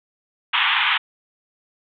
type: band-pass noise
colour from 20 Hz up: white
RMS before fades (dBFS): -19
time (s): 0.53-0.98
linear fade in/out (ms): 10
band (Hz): 820 to 3500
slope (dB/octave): 96
effects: none